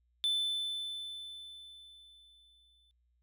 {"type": "tone with exponential decay", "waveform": "triangle", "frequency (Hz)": 3520, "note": "A7", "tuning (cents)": 0, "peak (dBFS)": -26, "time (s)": [0.24, 2.91], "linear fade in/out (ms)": 0, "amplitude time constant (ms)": 580, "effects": ["added 60 Hz sine -70 dBFS peak until 3.22 s"]}